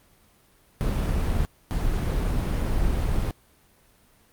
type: noise bursts at uneven times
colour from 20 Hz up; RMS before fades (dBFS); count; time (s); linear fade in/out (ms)
brown; -24; 2; 0.81-1.45 / 1.71-3.31; 0
effects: pink hiss -59 dBFS RMS until 4.32 s + Opus 32 kbps